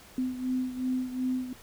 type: beating tone pair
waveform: sine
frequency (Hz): 254.8 / 257.5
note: C4 / C4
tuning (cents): -46 / -28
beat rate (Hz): 2.7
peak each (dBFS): -29 / -34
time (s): 0.18-1.53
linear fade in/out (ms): 2
effects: pink hiss -52 dBFS RMS until 1.62 s